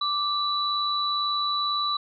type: tone pair together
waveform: sine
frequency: 1174.7 / 3951 Hz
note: D6 / B7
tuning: 0 / 0 cents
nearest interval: octave + major sixth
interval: 2100 cents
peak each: -26 dBFS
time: 0.01-1.97 s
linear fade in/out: 5 ms
effects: none